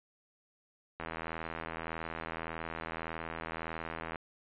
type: click train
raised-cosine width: 0.5 ms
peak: -23 dBFS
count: 259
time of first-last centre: 1-4.158 s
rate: 81.7 Hz
effects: resampled to 8000 Hz